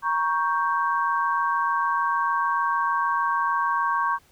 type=chord; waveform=sine; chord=G diminished; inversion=first; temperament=equal with one note detuned; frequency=942.1 / 1108.7 / 1568 Hz; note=Bb5 / Db6 / G6; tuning=+18 / 0 / 0 cents; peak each=-26 / -23 / -28 dBFS; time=0.02-4.19 s; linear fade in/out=50 ms; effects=pink hiss -59 dBFS RMS until 4.31 s